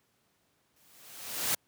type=noise with exponential growth; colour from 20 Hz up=white; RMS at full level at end=-27 dBFS; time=0.76-1.55 s; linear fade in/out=5 ms; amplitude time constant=170 ms; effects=pink hiss -72 dBFS RMS until 1.67 s + high-pass 100 Hz 12 dB/octave